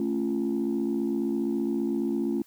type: chord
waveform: sine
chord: A augmented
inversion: none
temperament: just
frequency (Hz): 220 / 275 / 343.8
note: A3 / C#4 / E#4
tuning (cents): 0 / -14 / -27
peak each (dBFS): -28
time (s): 0-2.42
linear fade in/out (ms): 2
effects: tanh soft clip ceiling -19 dBFS + white hiss -60 dBFS RMS until 2.46 s